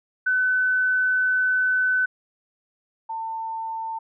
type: tone pair in turn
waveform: sine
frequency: 1509 / 897.3 Hz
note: F#6 / A5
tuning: +34 / +34 cents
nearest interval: major sixth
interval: 900 cents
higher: first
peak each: -18 / -27 dBFS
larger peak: first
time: 0.26-2.06 / 3.09-3.99 s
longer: first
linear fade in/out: 10 ms
effects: none